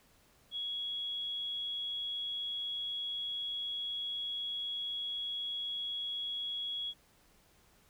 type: tone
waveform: sine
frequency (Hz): 3336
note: G#7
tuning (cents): +7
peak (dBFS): -35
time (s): 0.51-6.94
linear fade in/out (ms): 50
effects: pink hiss -66 dBFS RMS until 7.89 s